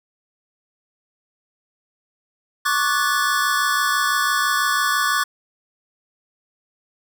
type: chord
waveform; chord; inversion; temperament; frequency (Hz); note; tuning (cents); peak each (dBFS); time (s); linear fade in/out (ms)
square; D major seventh; third; equal with one note detuned; 1108.7 / 1174.7 / 1480 / 1728.8; C#6 / D6 / F#6 / A6; 0 / 0 / 0 / -31; -24; 2.65-5.24; 10
effects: none